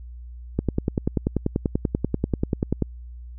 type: click train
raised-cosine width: 3 ms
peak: -8 dBFS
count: 24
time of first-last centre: 0.59-2.823 s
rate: 10.3 Hz
effects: added 60 Hz sine -36 dBFS peak until 3.38 s